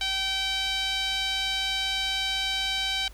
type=tone with band-pass filter; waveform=sawtooth; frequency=772 Hz; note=G5; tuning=27 cents flat; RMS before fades=-28 dBFS; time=0.01-3.08 s; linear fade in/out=2 ms; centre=3500 Hz; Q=2.6; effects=added 50 Hz sine -43 dBFS peak until 3.13 s + pink hiss -54 dBFS RMS until 3.13 s